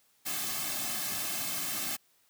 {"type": "noise with comb filter", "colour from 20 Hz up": "white", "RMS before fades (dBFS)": -34, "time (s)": [0.25, 1.97], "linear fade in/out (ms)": 20, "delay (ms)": 2.1, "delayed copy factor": -1, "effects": ["white hiss -68 dBFS RMS until 2.29 s", "high-pass 60 Hz 12 dB/octave"]}